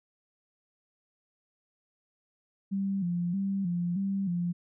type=tone with vibrato; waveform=sine; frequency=184.8 Hz; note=F#3; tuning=2 cents flat; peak=-27 dBFS; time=2.71-4.53 s; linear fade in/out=20 ms; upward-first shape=square; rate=1.6 Hz; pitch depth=100 cents each way; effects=none